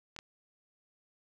clicks, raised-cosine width 0.2 ms, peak -26 / -25 dBFS, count 2, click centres 0.164 / 0.189 s, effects none

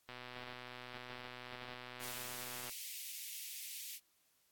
click train, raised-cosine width 0.3 ms, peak -32 dBFS, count 324, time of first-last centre 0.09-2.695 s, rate 124 Hz
white high-pass noise, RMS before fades -47 dBFS, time 1.99-4 s, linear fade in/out 50 ms, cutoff 2100 Hz, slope 48 dB/octave
effects white hiss -75 dBFS RMS until 4.51 s + AAC 64 kbps

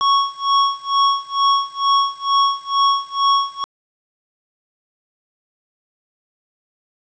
square tone with tremolo, 1108.7 Hz, C#6, in tune, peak -12 dBFS, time 0.01-3.64 s, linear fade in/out 0 ms, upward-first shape sine, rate 2.2 Hz, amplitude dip 95%, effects resampled to 16000 Hz + 8-bit

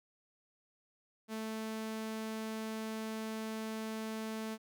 sawtooth tone, 220 Hz, A3, in tune, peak -34 dBFS, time 1.28-4.58 s, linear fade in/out 50 ms, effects none

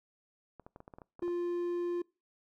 clicks, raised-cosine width 1 ms, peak -35 dBFS, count 11, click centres 0.597 / 0.665 / 0.761 / 0.804 / 0.879 / 0.938 / 0.985 / 1.018 / 1.194 / 1.228 / 1.28 s
triangle tone, 349.2 Hz, F4, in tune, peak -29 dBFS, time 1.22-2.02 s, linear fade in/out 5 ms
effects noise-tail reverb RT60 0.3 s tail -25 dB re dry

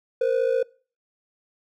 triangle ring-modulated tone, 493.9 Hz, B4, in tune, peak -14 dBFS, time 0.21-0.63 s, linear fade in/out 2 ms, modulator 27.5 Hz, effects noise-tail reverb RT60 0.4 s tail -25 dB re dry + tanh soft clip ceiling -10 dBFS

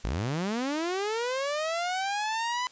sawtooth linear sweep, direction up, 41.36 to 1009 Hz, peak -24 dBFS, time 0.04-2.67 s, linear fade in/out 0 ms, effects white hiss -54 dBFS RMS until 2.71 s + resampled to 16000 Hz

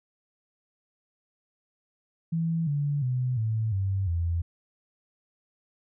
sine tone with pitch steps, 164.81 / 144.31 / 126.35 / 110.63 / 96.87 / 84.82 Hz, E3 / D3 / B2 / A2 / G2 / E2, 0 / -30 / +40 / +10 / -20 / +50 cents, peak -24 dBFS, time 2.32-4.42 s, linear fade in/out 10 ms, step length 350 ms, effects none

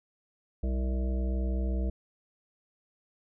harmonic tone with a mistuned harmonic, 65.1 Hz, C2, 8 cents flat, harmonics 1 / 3 / 5 / 7 / 9 / 10, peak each -27 / -37 / -41 / -44 / -46 / -47 dBFS, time 0.63-1.9 s, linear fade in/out 5 ms, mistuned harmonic 1, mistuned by -110 cents, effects none

